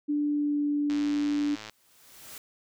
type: tone with pitch glide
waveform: sine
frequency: 293.7 to 291.7 Hz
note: D4 to D4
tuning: 0 to -12 cents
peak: -24 dBFS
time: 0.08-1.56 s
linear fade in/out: 20 ms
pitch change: -12 cents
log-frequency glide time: 0.29-0.6 s
type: click train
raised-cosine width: 0.2 ms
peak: -23 dBFS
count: 87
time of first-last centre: 0.9-1.696 s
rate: 108 Hz
type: noise with exponential growth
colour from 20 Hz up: white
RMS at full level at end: -42 dBFS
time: 1.41-2.38 s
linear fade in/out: 1 ms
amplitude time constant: 210 ms
effects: none